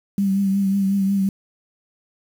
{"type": "tone with vibrato", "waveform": "sine", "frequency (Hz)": 196, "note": "G3", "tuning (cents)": 0, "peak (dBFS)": -16, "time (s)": [0.18, 1.29], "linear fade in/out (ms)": 2, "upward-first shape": "triangle", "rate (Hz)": 5.5, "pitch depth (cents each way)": 40, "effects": ["7-bit"]}